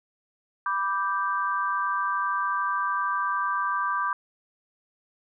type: chord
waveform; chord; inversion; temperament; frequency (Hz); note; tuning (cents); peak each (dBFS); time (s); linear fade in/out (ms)
sine; G major; first; equal; 987.8 / 1174.7 / 1568; B5 / D6 / G6; 0 / 0 / 0; -30 / -26 / -30; 0.66-4.13; 2
effects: none